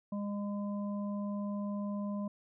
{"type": "harmonic tone", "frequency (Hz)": 203.7, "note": "G#3", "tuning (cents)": -33, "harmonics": [1, 3, 5], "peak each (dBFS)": [-34, -44, -48], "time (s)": [0.12, 2.28], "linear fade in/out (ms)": 5, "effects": []}